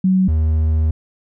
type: tone pair in turn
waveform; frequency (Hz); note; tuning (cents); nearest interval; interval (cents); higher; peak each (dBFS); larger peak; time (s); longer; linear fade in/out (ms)
sine / triangle; 187.3 / 78.61; F#3 / D#2; +21 / +18; octave + minor third; 1503; first; -11; neither; 0.04-0.28 / 0.28-0.91; second; 5
effects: none